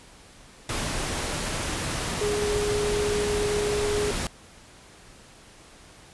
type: tone in noise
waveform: sine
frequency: 415.3 Hz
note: G#4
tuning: in tune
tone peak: -24 dBFS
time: 2.21-4.11 s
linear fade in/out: 2 ms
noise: pink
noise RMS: -29 dBFS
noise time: 0.69-4.27 s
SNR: +2 dB
effects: pink hiss -50 dBFS RMS until 6.13 s + resampled to 24000 Hz